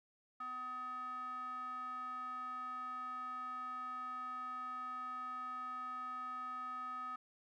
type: tone with band-pass filter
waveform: square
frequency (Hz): 252.5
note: B3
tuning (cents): +39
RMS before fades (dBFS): -44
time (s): 0.4-7.16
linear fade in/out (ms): 5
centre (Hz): 1300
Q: 8.6
effects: none